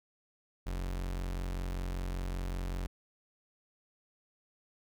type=tone; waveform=40% pulse; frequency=45.19 Hz; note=F#1; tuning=40 cents flat; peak=-33 dBFS; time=0.66-2.87 s; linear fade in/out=10 ms; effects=none